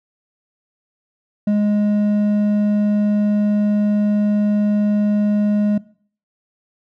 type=tone with hard clipping; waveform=sine; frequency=207.7 Hz; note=G#3; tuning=in tune; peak=-15 dBFS; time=1.47-5.78 s; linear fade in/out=5 ms; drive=5 dB; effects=noise-tail reverb RT60 0.5 s tail -20 dB re dry